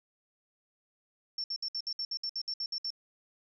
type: tone bursts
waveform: sine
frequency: 5420 Hz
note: E8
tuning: 47 cents sharp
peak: -32 dBFS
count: 13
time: 1.38-2.904 s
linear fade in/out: 2 ms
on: 60 ms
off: 62 ms
effects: none